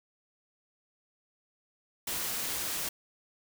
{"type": "noise", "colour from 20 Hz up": "white", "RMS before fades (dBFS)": -34, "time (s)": [2.07, 2.89], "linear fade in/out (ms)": 5, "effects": []}